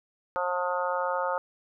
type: harmonic tone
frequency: 179.1 Hz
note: F3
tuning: 44 cents sharp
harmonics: 3 / 4 / 5 / 6 / 7 / 8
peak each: -30 / -37 / -31 / -39 / -32 / -37 dBFS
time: 0.36-1.38 s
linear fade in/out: 0 ms
effects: none